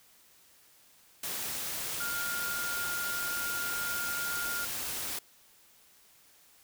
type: tone in noise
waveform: sine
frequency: 1410 Hz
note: F6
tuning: 16 cents sharp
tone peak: -34 dBFS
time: 2-4.65 s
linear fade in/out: 5 ms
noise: white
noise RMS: -36 dBFS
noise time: 1.23-5.19 s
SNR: -1 dB
effects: white hiss -61 dBFS RMS until 6.63 s